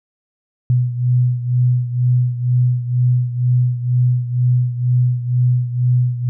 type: beating tone pair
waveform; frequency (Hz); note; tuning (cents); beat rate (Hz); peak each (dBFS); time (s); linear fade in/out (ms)
sine; 123.47 / 125.57; B2 / B2; 0 / +29; 2.1; -14 / -19; 0.7-6.29; 0
effects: none